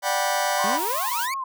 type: chord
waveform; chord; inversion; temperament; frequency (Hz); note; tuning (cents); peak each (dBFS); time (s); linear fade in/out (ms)
sawtooth; G major seventh; second; just; 588 / 735 / 784 / 980; D5 / F#5 / G5 / B5; +2 / -12 / 0 / -14; -23; 0.02-0.8; 50
type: tone with vibrato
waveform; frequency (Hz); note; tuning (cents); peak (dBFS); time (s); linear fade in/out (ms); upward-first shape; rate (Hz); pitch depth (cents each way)
sine; 1009; B5; +37; -26; 0.58-1.44; 5; sine; 2.9; 130
type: exponential sweep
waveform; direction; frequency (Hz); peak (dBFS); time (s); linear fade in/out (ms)
sawtooth; up; 187.1 to 2349; -25; 0.64-1.34; 2
type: noise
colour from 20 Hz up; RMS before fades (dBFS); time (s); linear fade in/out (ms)
blue; -30; 0.75-1.29; 50
effects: none